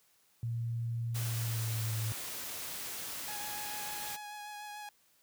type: tone with pitch glide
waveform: sine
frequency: 116.54 to 110.38 Hz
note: A#2 to A2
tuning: 0 to +6 cents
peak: -32 dBFS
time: 0.43-2.12 s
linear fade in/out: 0 ms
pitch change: -94 cents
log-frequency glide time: 1.18-1.98 s
type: noise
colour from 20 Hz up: white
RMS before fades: -41 dBFS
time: 1.14-4.17 s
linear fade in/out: 20 ms
type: tone with vibrato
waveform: sawtooth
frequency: 835 Hz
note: G#5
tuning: 9 cents sharp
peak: -39 dBFS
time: 3.28-4.89 s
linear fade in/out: 2 ms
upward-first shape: sine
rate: 6.8 Hz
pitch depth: 16 cents each way
effects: white hiss -69 dBFS RMS until 5.22 s + high-pass 60 Hz 12 dB/octave